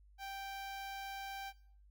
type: tone with notch filter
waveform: sawtooth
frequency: 784 Hz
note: G5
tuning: in tune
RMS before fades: -45 dBFS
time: 0.18-1.53 s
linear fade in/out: 50 ms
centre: 8600 Hz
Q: 1.7
effects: noise-tail reverb RT60 0.5 s tail -17 dB re dry + added 50 Hz sine -60 dBFS peak until 1.9 s